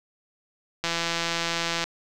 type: click train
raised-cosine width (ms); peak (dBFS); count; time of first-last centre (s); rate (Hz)
0.2; -9; 169; 0.84-1.84; 168
effects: none